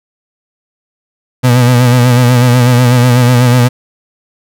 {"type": "tone with vibrato", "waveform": "35% pulse", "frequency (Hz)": 123.47, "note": "B2", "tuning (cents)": 0, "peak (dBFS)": -3, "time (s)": [1.43, 3.69], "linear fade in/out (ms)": 20, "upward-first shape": "sine", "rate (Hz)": 8.1, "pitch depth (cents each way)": 53, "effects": []}